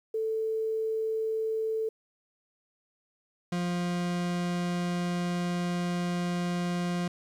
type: tone pair in turn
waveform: sine / 40% pulse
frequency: 441.7 / 175.85 Hz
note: A4 / F3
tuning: +7 / +12 cents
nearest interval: octave + major third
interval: 1595 cents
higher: first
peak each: -27 dBFS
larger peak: neither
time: 0.14-1.89 / 3.52-7.08 s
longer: second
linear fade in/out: 5 ms
effects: low-pass 8000 Hz 12 dB/octave + 10-bit